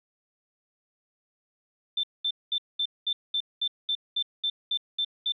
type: tone bursts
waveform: sine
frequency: 3553 Hz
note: A7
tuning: 16 cents sharp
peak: -24 dBFS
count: 13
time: 1.97-5.322 s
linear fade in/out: 5 ms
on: 64 ms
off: 210 ms
effects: none